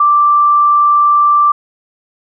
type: tone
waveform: sine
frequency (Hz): 1174.7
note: D6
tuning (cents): 0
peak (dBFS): -6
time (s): 0-1.52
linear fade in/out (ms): 5
effects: none